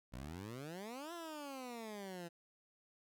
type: exponential two-way sweep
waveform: 15% pulse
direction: up then down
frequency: 57.7 to 349.2 to 167.4 Hz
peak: -39 dBFS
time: 0.12-2.29 s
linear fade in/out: 20 ms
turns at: 1.13 s
effects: none